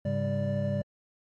triangle tone cluster, 103.4 / 138.3 / 199.1 / 585 Hz, G#2 / C#3 / G3 / D5, -7 / -4 / +27 / -7 cents, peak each -30 dBFS, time 0.05-0.82 s, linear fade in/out 5 ms, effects MP3 48 kbps

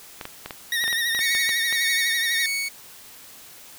clicks, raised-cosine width 0.3 ms, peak -16 dBFS, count 12, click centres 0.212 / 0.254 / 0.46 / 0.508 / 0.84 / 0.879 / 0.928 / 1.149 / 1.191 / 1.35 / 1.492 / 1.726 s
25% pulse tone with vibrato, 1864.7 Hz, A#6, in tune, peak -18 dBFS, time 0.72-2.46 s, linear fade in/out 2 ms, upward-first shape triangle, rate 12 Hz, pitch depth 67 cents each way
sawtooth tone with tremolo, 2223 Hz, C#7, 4 cents sharp, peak -20 dBFS, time 1.2-2.69 s, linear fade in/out 10 ms, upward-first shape sine, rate 1.7 Hz, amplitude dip 55%
effects white hiss -45 dBFS RMS until 3.78 s

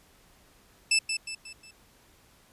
20% pulse tone with echo, 2637 Hz, E7, in tune, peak -16 dBFS, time 0.91-0.99 s, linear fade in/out 5 ms, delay 180 ms, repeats 4, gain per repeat -7 dB, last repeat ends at 1.71 s, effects pink hiss -60 dBFS RMS until 2.52 s + resampled to 32000 Hz

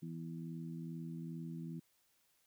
harmonic tone, 82.41 Hz, E2, in tune, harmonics 2 / 3 / 4, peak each -43 / -49 / -52 dBFS, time 0.02-1.8 s, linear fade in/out 10 ms, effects white hiss -75 dBFS RMS until 2.46 s

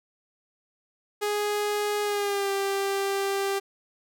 sawtooth tone with pitch glide, 415.3 to 394 Hz, G#4 to G4, 0 to +9 cents, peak -21 dBFS, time 1.21-3.6 s, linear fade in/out 20 ms, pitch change -91 cents, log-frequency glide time 2.03-2.51 s, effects none

